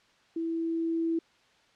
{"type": "tone with level ramp", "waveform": "sine", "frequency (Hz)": 329.6, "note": "E4", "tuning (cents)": 0, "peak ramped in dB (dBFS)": [-29, -25], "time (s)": [0.36, 1.19], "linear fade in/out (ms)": 5, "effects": ["white hiss -63 dBFS RMS until 1.75 s", "low-pass 4000 Hz 12 dB/octave"]}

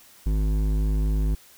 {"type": "tone with hard clipping", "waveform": "sine", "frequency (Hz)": 51.91, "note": "G#1", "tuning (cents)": 0, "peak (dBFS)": -22, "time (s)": [0.26, 1.35], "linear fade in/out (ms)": 5, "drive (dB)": 12, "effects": ["white hiss -52 dBFS RMS until 1.57 s"]}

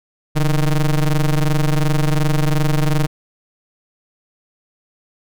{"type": "ring-modulated tone", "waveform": "square", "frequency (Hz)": 77.78, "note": "D#2", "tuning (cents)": 0, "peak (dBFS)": -11, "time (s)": [0.35, 3.07], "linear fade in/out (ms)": 20, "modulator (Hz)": 66.4, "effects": []}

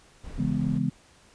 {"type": "noise", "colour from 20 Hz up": "brown", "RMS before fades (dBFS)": -39, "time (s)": [0.23, 0.79], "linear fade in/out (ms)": 20}
{"type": "chord", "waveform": "sine", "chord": "C# minor seventh", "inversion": "none", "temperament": "just", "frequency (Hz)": [138.59, 166.31, 207.9, 249.5], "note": ["C#3", "E3", "G#3", "B3"], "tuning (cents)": [0, 16, 2, 18], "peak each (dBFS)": -29, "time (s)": [0.38, 0.9], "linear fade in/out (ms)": 10}
{"effects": ["pink hiss -57 dBFS RMS until 1.34 s", "resampled to 22050 Hz"]}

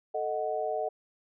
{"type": "chord", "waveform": "sine", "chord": "D# diminished", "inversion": "second", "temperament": "equal", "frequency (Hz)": [440, 622.3, 740], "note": ["A4", "D#5", "F#5"], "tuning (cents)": [0, 0, 0], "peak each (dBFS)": [-34, -32, -33], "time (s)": [0.14, 0.89], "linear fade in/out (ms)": 10, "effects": []}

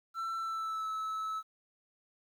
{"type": "tone with pitch glide", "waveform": "triangle", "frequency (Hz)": [1340, 1301.1], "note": ["E6", "E6"], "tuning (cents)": [28, -23], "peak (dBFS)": -32, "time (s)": [0.14, 1.43], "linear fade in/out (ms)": 50, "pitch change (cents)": -51, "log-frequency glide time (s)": [0.37, 0.89], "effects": ["11-bit"]}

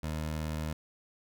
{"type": "tone", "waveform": "20% pulse", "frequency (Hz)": 77.78, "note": "D#2", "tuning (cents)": 0, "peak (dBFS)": -28, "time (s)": [0.03, 0.73], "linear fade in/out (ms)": 5, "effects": []}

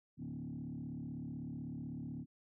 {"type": "tone with frequency modulation", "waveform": "sine", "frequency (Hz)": 199.2, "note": "G3", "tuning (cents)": 28, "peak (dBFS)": -40, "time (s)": [0.17, 2.26], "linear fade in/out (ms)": 50, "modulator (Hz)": 36, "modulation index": 2.3, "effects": ["tanh soft clip ceiling -36 dBFS"]}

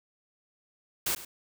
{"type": "noise with echo", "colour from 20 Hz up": "white", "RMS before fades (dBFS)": -29, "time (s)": [1.06, 1.15], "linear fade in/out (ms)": 5, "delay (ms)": 100, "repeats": 1, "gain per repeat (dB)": -15, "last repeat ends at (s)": 1.25, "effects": []}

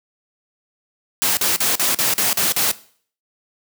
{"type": "noise bursts", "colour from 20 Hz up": "white", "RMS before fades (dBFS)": -18, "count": 8, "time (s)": [1.22, 2.714], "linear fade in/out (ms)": 0, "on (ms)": 150, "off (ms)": 42, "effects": ["noise-tail reverb RT60 0.5 s tail -18 dB re dry", "high-pass 100 Hz 12 dB/octave"]}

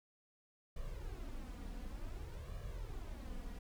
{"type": "noise with flanger", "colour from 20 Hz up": "brown", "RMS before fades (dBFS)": -45, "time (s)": [0.76, 3.59], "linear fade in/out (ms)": 5, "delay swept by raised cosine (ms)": [1.7, 4.2], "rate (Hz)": 0.55, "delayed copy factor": 0.7, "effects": []}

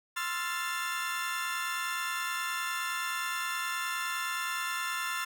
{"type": "chord", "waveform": "30% pulse", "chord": "F major seventh", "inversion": "second", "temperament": "equal with one note detuned", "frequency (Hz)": [1046.5, 1318.5, 1388.1, 1760], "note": ["C6", "E6", "F6", "A6"], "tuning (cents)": [0, 0, -11, 0], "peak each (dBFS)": [-35, -37, -34, -34], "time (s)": [0.16, 5.25], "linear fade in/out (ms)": 10, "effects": []}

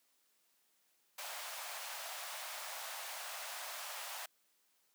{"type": "high-pass noise", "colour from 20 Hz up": "pink", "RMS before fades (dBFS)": -45, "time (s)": [1.18, 4.26], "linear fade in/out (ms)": 5, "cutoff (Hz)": 610, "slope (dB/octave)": 48, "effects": ["white hiss -75 dBFS RMS until 4.94 s", "high-pass 200 Hz 12 dB/octave"]}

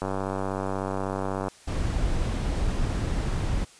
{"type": "click train", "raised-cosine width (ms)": 1, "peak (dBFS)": -15, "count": 142, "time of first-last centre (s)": [0.02, 1.483], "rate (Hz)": 96.4}
{"type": "noise", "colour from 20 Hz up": "brown", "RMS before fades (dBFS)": -26, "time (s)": [1.67, 3.65], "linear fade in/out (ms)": 10}
{"effects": ["white hiss -52 dBFS RMS until 3.79 s", "resampled to 22050 Hz"]}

